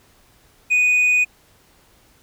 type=tone with tanh clipping; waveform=sine; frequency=2480 Hz; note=D#7; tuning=6 cents flat; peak=-14 dBFS; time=0.7-1.25 s; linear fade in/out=20 ms; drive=3 dB; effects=pink hiss -55 dBFS RMS until 2.22 s